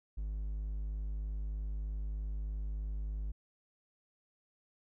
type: tone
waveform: triangle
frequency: 51.6 Hz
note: G#1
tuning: 10 cents flat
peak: -33 dBFS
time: 0.17-3.32 s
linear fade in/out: 10 ms
effects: none